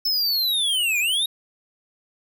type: linear two-way sweep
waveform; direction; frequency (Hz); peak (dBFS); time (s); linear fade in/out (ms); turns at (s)
square; down then up; 5300 to 2351 to 3818; -20; 0.05-1.26; 5; 0.99
effects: none